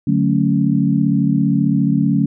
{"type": "chord", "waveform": "sine", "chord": "D major seventh", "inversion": "none", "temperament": "equal", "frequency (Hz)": [146.83, 185, 220, 277.2], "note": ["D3", "F#3", "A3", "C#4"], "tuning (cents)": [0, 0, 0, 0], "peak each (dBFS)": -18, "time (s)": [0.07, 2.26], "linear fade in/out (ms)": 5, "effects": []}